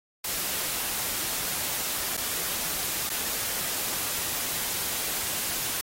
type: noise with dropouts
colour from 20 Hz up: white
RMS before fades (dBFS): -30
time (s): 0.24-5.81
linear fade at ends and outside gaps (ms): 5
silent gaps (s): 2.169-2.174 / 3.093-3.099
effects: AAC 48 kbps